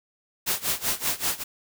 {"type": "noise with tremolo", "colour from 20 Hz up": "white", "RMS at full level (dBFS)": -24, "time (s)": [0.46, 1.44], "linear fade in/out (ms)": 20, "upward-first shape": "sine", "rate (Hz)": 5.2, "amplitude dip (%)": 90, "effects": []}